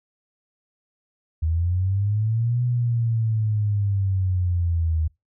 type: linear two-way sweep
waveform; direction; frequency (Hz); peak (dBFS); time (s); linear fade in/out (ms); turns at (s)
sine; up then down; 78 to 123.4 to 78; -19; 1.42-5.08; 10; 2.63
effects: noise-tail reverb RT60 0.2 s tail -25 dB re dry